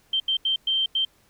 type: tone bursts at uneven times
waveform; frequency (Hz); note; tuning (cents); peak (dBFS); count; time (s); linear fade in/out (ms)
sine; 3136; G7; 0; -20; 5; 0.13-0.2 / 0.28-0.37 / 0.45-0.56 / 0.67-0.86 / 0.95-1.05; 5
effects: pink hiss -61 dBFS RMS until 1.29 s